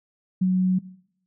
sine tone, 185 Hz, F#3, in tune, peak -17 dBFS, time 0.41-0.79 s, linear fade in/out 10 ms, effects noise-tail reverb RT60 0.7 s tail -19 dB re dry

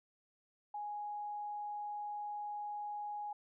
sine tone, 830.6 Hz, G#5, in tune, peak -39 dBFS, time 0.74-3.33 s, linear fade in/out 5 ms, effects none

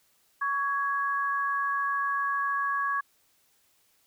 sine tone pair together, 1123.2 / 1661.2 Hz, C#6 / G#6, +22 / 0 cents, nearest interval perfect fifth, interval 678 cents, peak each -27 / -30 dBFS, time 0.41-3.01 s, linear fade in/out 10 ms, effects white hiss -67 dBFS RMS until 4.06 s

